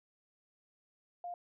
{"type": "tone", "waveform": "sine", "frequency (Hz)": 703, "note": "F5", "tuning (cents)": 11, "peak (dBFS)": -39, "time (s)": [1.24, 1.34], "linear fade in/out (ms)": 2, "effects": []}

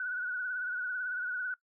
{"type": "tone with vibrato", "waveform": "sine", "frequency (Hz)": 1478, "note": "F#6", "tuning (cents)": -2, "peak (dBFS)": -32, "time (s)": [0, 1.54], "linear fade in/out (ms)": 2, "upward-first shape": "triangle", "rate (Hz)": 18, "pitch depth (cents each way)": 63, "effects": ["noise-tail reverb RT60 0.1 s tail -21 dB re dry"]}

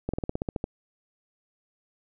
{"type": "slowing click train", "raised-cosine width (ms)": 2, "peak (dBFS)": -15, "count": 10, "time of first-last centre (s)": [0.09, 0.641], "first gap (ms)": 46, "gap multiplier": 1.07, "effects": []}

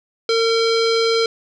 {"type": "tone with low-pass filter", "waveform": "square", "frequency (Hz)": 455.4, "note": "A#4", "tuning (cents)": -40, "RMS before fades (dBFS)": -17, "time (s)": [0.29, 1.26], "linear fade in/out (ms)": 2, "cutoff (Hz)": 4500, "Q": 3.9, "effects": []}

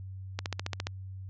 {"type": "click train", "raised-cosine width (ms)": 0.2, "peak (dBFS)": -15, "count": 8, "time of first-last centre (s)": [0.39, 0.869], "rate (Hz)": 14.6, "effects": ["added 95 Hz sine -39 dBFS peak until 1.29 s", "resampled to 16000 Hz"]}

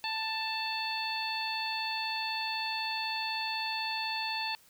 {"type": "harmonic tone", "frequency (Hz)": 884, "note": "A5", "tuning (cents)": 8, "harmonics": [1, 2, 3, 4, 5], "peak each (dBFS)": [-36, -41, -37, -41, -37], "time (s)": [0.04, 4.55], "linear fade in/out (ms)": 0, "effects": ["white hiss -61 dBFS RMS until 4.69 s"]}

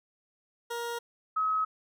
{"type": "tone pair in turn", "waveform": ["20% pulse", "sine"], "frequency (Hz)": [471.1, 1278.2], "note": ["A#4", "D#6"], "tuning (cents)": [18, 46], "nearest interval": "octave + perfect fourth", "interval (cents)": 1728, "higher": "second", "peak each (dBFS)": [-28, -25], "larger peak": "second", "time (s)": [[0.7, 0.99], [1.36, 1.65]], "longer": "neither", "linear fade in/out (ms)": 10, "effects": []}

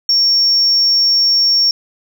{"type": "tone", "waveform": "sine", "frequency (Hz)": 5500, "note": "F8", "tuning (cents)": -27, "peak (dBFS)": -8, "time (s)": [0.09, 1.71], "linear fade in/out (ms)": 2, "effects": ["tanh soft clip ceiling -5 dBFS"]}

